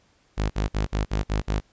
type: tone bursts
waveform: sawtooth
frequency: 51.91 Hz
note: G#1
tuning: in tune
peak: -18 dBFS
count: 7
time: 0.37-1.604 s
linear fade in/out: 20 ms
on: 130 ms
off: 54 ms
effects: pink hiss -63 dBFS RMS until 1.72 s + resampled to 16000 Hz